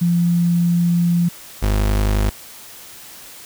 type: tone pair in turn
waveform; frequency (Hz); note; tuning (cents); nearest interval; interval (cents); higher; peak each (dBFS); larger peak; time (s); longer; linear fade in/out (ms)
sine / 35% pulse; 172.5 / 51.28; F3 / G#1; -21 / -21; octave + major sixth; 2100; first; -13; neither; 0.01-1.29 / 1.62-2.3; first; 10
effects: white hiss -39 dBFS RMS until 3.45 s